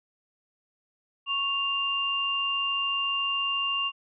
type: tone pair together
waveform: sine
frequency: 1106.8 / 2794 Hz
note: C#6 / F7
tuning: -3 / 0 cents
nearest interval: octave + major third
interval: 1603 cents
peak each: -31 / -26 dBFS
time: 1.26-3.92 s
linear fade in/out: 50 ms
effects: none